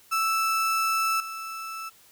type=tone with level steps; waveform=35% pulse; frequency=1318.5 Hz; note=E6; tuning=in tune; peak=-21 / -32 dBFS; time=0.11-1.9 s; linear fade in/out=20 ms; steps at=1.2 s; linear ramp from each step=2 ms; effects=white hiss -56 dBFS RMS until 2.11 s